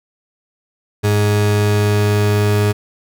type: tone pair together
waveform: 40% pulse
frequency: 103.83 / 415.3 Hz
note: G#2 / G#4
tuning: 0 / 0 cents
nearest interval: 2 octaves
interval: 2400 cents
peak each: -12 / -22 dBFS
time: 1.03-2.73 s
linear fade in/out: 20 ms
effects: none